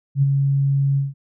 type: tone with ADSR envelope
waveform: sine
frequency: 138.6 Hz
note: C#3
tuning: in tune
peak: -11 dBFS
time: 0.15-1.14 s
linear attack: 73 ms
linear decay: 25 ms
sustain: -4 dB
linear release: 170 ms
effects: none